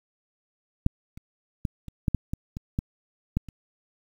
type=clicks; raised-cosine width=5 ms; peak=-7 / -30 / -14 / -26 / -10 / -10 / -16 / -21 / -13 / -11 / -28 dBFS; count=11; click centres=0.864 / 1.175 / 1.652 / 1.883 / 2.082 / 2.147 / 2.335 / 2.569 / 2.789 / 3.37 / 3.487 s; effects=8-bit